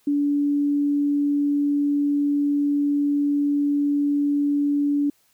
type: tone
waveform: sine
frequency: 287.9 Hz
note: D4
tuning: 34 cents flat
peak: -18 dBFS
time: 0.07-5.1 s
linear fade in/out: 5 ms
effects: white hiss -63 dBFS RMS until 5.33 s